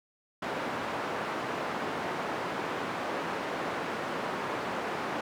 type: band-pass noise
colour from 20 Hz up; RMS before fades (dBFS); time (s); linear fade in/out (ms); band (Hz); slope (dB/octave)
white; -34; 0.42-5.21; 5; 180 to 1200; 12
effects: none